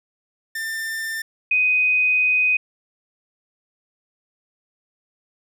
45% pulse / sine tone pair in turn, 1792 / 2501 Hz, A6 / D#7, +31 / +8 cents, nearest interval tritone, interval 577 cents, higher second, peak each -25 / -15 dBFS, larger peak second, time 0.55-1.22 / 1.51-2.57 s, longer second, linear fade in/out 5 ms, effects none

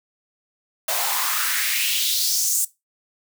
white noise with high-pass filter sweep, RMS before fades -22 dBFS, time 0.88-2.65 s, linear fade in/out 5 ms, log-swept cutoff 620 to 8100 Hz, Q 2.9, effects noise-tail reverb RT60 0.2 s tail -18 dB re dry

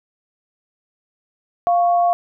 sine tone pair together, 698.5 / 1108.8 Hz, F5 / C#6, 0 / 0 cents, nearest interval minor sixth, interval 800 cents, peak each -13 / -25 dBFS, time 1.67-2.13 s, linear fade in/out 0 ms, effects none

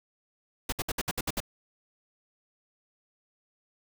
pink noise bursts, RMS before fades -30 dBFS, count 8, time 0.69-1.403 s, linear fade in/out 5 ms, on 34 ms, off 63 ms, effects none

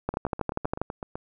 two click trains, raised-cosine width 1 ms, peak -19 / -12 dBFS, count 9 / 10, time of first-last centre 0.14-1.155 / 0.09-0.816 s, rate 7.88 / 12.4 Hz, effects none

